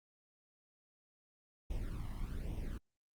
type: noise with flanger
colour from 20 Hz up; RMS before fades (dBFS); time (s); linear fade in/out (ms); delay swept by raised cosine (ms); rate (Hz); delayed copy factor
brown; -40; 1.7-2.78; 5; 0.33 to 1.02; 1.2; +0.75
effects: Opus 48 kbps